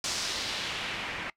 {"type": "noise with low-pass filter sweep", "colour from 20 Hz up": "white", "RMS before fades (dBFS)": -34, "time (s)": [0.04, 1.3], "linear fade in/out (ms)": 2, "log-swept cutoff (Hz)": [6100, 2000], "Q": 1.6, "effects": ["noise-tail reverb RT60 0.1 s tail -21 dB re dry"]}